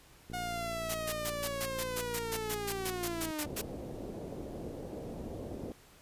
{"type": "click train", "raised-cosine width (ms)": 3, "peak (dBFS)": -32, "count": 175, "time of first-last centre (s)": [0.3, 3.305], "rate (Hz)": 57.9}
{"type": "linear sweep", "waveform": "sawtooth", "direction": "down", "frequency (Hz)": [725, 294], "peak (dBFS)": -32, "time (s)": [0.33, 3.46], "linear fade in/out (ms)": 10}
{"type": "noise bursts", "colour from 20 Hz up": "white", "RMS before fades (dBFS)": -36, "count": 16, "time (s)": [0.89, 3.618], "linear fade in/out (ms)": 10, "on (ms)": 58, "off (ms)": 120}
{"type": "low-pass noise", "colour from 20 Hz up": "white", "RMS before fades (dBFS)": -42, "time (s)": [3.44, 5.72], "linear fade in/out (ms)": 0, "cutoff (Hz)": 540, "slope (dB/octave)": 24}
{"effects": ["pink hiss -59 dBFS RMS until 6.01 s", "resampled to 32000 Hz"]}